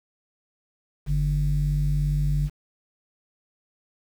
square tone with low-pass filter, 48.73 Hz, G1, 10 cents flat, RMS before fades -23 dBFS, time 1.06-2.5 s, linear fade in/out 50 ms, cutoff 140 Hz, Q 4.1, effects 8-bit

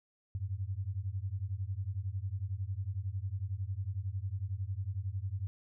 sine beating tone pair, 91.2 / 102.2 Hz, F#2 / G#2, -24 / -27 cents, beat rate 11 Hz, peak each -37 / -37 dBFS, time 0.35-5.47 s, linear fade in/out 0 ms, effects none

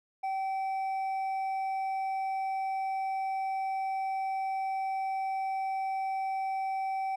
sine tone with hard clipping, 770 Hz, G5, 31 cents flat, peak -31 dBFS, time 0.23-7.16 s, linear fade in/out 10 ms, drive 4 dB, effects none

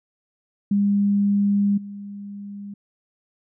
sine tone with level steps, 201.9 Hz, G#3, 49 cents flat, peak -16 / -32 dBFS, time 0.71-2.74 s, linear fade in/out 5 ms, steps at 1.77 s, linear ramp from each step 10 ms, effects none

